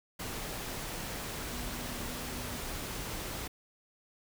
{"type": "tone in noise", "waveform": "sine", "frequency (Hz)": 244, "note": "B3", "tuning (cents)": -21, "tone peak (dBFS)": -45, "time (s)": [1.52, 2.57], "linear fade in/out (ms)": 10, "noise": "pink", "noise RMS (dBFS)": -39, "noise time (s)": [0.19, 3.48], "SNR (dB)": -9, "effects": []}